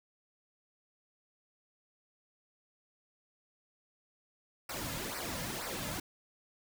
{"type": "noise with flanger", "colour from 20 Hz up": "pink", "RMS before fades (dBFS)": -39, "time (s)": [4.69, 6], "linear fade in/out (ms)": 5, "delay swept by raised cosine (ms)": [0.29, 2.69], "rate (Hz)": 2.1, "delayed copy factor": -0.75, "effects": []}